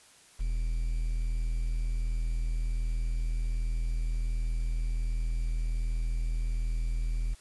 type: tone with quantisation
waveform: triangle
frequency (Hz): 40.66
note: E1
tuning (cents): -23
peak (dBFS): -25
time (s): 0.39-7.35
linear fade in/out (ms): 20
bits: 9
effects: white hiss -57 dBFS RMS until 7.4 s + resampled to 24000 Hz